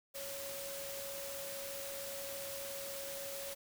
sine tone in noise, 554.4 Hz, C#5, in tune, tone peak -45 dBFS, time 0.14-3.55 s, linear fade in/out 20 ms, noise white, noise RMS -45 dBFS, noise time 0.14-3.55 s, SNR -3 dB, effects none

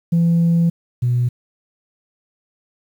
sine tone pair in turn, 168.6 / 122.38 Hz, E3 / B2, +39 / -15 cents, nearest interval tritone, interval 554 cents, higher first, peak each -10 / -13 dBFS, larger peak first, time 0.12-0.7 / 1.02-1.29 s, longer first, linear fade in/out 10 ms, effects tanh soft clip ceiling -10 dBFS + 8-bit

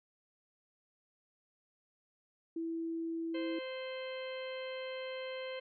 sine tone, 329.6 Hz, E4, in tune, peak -35 dBFS, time 2.56-3.59 s, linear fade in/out 5 ms
harmonic tone, 520 Hz, C5, 11 cents flat, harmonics 1 / 2 / 3 / 4 / 5 / 6 / 8, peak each -40 / -52 / -53 / -49 / -53 / -50 / -58 dBFS, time 3.34-5.6 s, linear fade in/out 10 ms
effects none

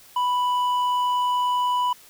sine tone with hard clipping, 989 Hz, B5, 2 cents sharp, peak -21 dBFS, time 0.16-1.93 s, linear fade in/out 5 ms, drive 5 dB, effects white hiss -50 dBFS RMS until 2.09 s

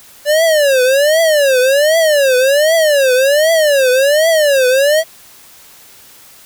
square tone with vibrato, 576 Hz, D5, 34 cents flat, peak -9 dBFS, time 0.25-5.04 s, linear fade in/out 50 ms, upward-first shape triangle, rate 1.3 Hz, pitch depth 260 cents each way, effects white hiss -41 dBFS RMS until 6.45 s

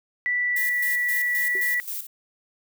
sine tone with pitch glide, 1967 to 1954.5 Hz, B6 to B6, -7 to -19 cents, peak -21 dBFS, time 0.26-1.8 s, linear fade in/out 0 ms, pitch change -12 cents, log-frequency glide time 0.4-0.95 s
violet noise with tremolo, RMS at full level -31 dBFS, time 0.56-2.07 s, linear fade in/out 5 ms, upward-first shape square, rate 3.8 Hz, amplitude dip 65%
sine tone with exponential decay, 381.7 Hz, G4, 46 cents flat, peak -30 dBFS, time 1.55-1.67 s, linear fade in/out 2 ms, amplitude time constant 26 ms
effects none

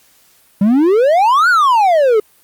triangle exponential two-way sweep, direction up then down, 189.9 to 1511 to 412.3 Hz, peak -6 dBFS, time 0.61-2.2 s, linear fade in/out 5 ms, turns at 1.49 s, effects white hiss -51 dBFS RMS until 2.43 s + Opus 48 kbps

